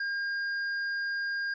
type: tone with hard clipping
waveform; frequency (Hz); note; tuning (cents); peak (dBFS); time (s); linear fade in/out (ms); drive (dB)
sine; 1612; G6; +48; -31; 0-1.54; 5; 6
effects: resampled to 16000 Hz